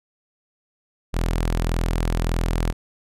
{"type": "tone", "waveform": "sawtooth", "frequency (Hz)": 41.7, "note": "E1", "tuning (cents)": 21, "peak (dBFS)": -16, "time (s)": [1.13, 2.73], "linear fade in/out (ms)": 20, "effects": ["resampled to 32000 Hz"]}